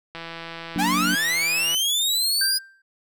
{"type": "click train", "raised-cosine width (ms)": 0.3, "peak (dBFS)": -19, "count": 266, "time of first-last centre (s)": [0.15, 1.746], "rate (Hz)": 166}
{"type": "chord", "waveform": "sine", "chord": "Gb augmented", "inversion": "none", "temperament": "equal", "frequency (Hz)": [185, 233.1, 293.7], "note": ["Gb3", "Bb3", "D4"], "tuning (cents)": [0, 0, 0], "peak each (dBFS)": [-26, -29, -26], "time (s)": [0.76, 1.15], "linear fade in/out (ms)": 0}
{"type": "linear sweep", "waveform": "sawtooth", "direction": "up", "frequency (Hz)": [740, 4978], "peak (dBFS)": -17, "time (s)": [0.78, 2.59], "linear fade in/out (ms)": 20}
{"type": "tone with exponential decay", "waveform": "triangle", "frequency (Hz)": 1574, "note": "G6", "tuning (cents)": 7, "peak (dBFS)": -19, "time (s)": [2.41, 2.82], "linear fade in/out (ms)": 5, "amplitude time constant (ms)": 88}
{"effects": []}